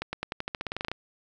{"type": "accelerating click train", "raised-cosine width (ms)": 0.3, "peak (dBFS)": -15, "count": 15, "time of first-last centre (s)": [0.02, 0.916], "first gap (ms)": 110, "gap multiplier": 0.91, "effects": []}